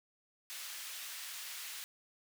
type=high-pass noise; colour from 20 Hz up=pink; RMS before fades=-45 dBFS; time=0.5-1.84 s; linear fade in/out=0 ms; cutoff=2100 Hz; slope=12 dB/octave; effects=none